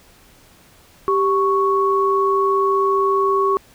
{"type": "tone pair together", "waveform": "sine", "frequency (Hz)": [392, 1108.7], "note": ["G4", "C#6"], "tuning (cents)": [0, 0], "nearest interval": "octave + tritone", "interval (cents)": 1800, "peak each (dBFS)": -17, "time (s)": [1.08, 3.57], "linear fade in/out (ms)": 0, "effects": ["pink hiss -50 dBFS RMS until 3.74 s"]}